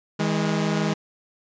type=tone pair together; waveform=sawtooth; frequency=160 / 206.2 Hz; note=D#3 / G#3; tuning=+49 / -12 cents; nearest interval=major third; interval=439 cents; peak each=-20 dBFS; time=0.19-0.94 s; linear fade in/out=10 ms; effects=resampled to 16000 Hz